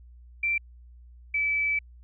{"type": "tone pair in turn", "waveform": "sine", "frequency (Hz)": [2349, 2305], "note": ["D7", "D7"], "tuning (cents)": [0, -33], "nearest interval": "unison", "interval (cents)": 33, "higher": "first", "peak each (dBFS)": [-23, -23], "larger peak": "neither", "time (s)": [[0.43, 0.58], [1.34, 1.79]], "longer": "second", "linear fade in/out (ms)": 5, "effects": ["added 60 Hz sine -47 dBFS peak until 2.03 s"]}